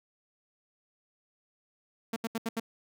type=tone bursts; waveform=sawtooth; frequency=226.9 Hz; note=A#3; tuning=47 cents flat; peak=-26 dBFS; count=5; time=2.13-2.599 s; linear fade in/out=5 ms; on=33 ms; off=76 ms; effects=none